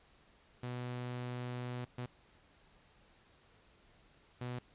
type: tone bursts at uneven times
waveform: sawtooth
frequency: 123.47 Hz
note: B2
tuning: in tune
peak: -35 dBFS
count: 3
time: 0.63-1.85 / 1.98-2.06 / 4.41-4.59 s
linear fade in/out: 5 ms
effects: pink hiss -66 dBFS RMS until 4.74 s + resampled to 8000 Hz